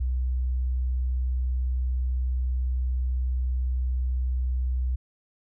sine tone, 63 Hz, B1, 35 cents sharp, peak -23 dBFS, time 0-4.96 s, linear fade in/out 10 ms, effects none

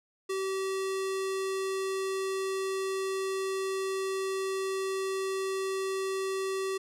square tone with low-pass filter, 384 Hz, G4, 36 cents flat, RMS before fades -32 dBFS, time 0.29-6.78 s, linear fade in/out 10 ms, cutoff 10000 Hz, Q 1.2, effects none

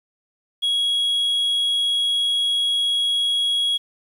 sine tone, 3319 Hz, G#7, 2 cents flat, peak -15 dBFS, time 0.62-3.78 s, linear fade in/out 20 ms, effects tanh soft clip ceiling -17 dBFS + 8-bit

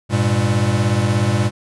square tone cluster, 100.7 / 117.4 / 201.7 Hz, G2 / A#2 / G3, +47 / +13 / +50 cents, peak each -20 / -18 / -23 dBFS, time 0.09-1.51 s, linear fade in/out 50 ms, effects resampled to 24000 Hz

